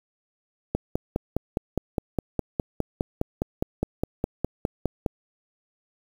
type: click train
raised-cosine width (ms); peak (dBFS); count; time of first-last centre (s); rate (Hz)
2; -10; 22; 0.75-5.062; 4.87
effects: 7-bit